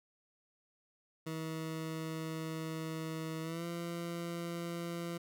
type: tone with pitch glide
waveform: 20% pulse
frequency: 160 to 170.5 Hz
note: D#3 to F3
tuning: +49 to -41 cents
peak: -33 dBFS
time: 1.26-5.18 s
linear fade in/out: 10 ms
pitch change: +110 cents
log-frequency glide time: 3.42-3.65 s
effects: none